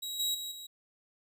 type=tone with level steps; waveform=sawtooth; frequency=3843 Hz; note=B7; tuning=48 cents flat; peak=-33 / -26 / -34 / -40 dBFS; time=0.02-0.67 s; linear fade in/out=10 ms; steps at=0.19 / 0.34 / 0.51 s; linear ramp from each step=10 ms; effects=none